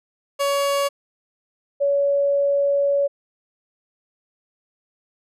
30% pulse / sine tone pair in turn, 562 / 564 Hz, C#5 / C#5, +24 / +30 cents, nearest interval unison, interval 6 cents, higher second, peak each -16 dBFS, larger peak neither, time 0.39-0.89 / 1.8-3.08 s, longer second, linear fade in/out 20 ms, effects resampled to 32000 Hz

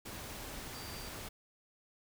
sine tone in noise, 4695 Hz, D8, 1 cent flat, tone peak -51 dBFS, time 0.74-1.09 s, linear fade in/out 10 ms, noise pink, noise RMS -45 dBFS, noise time 0.05-1.29 s, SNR -9 dB, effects none

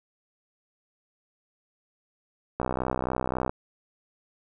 click train, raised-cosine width 1 ms, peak -13 dBFS, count 58, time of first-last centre 2.6-3.495 s, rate 63.7 Hz, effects none

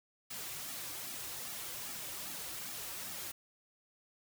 white noise with flanger, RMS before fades -43 dBFS, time 0.3-3.32 s, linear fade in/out 10 ms, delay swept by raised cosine 1.9 to 4.8 ms, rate 2.5 Hz, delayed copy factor -0.85, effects none

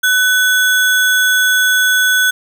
sine tone with sample-and-hold, 1500 Hz, F#6, 23 cents sharp, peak -9 dBFS, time 0.03-2.31 s, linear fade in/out 10 ms, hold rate 4900 Hz, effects none

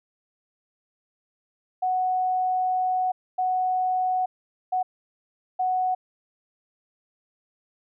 sine tone bursts at uneven times, 740 Hz, F#5, in tune, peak -21 dBFS, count 4, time 1.82-3.12 / 3.38-4.26 / 4.72-4.83 / 5.59-5.95 s, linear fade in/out 10 ms, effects none

